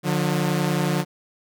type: tone pair together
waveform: sawtooth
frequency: 148.8 / 179.69 Hz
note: D3 / F3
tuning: +23 / +50 cents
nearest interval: minor third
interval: 327 cents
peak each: -19 dBFS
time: 0.03-1.05 s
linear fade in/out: 50 ms
effects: none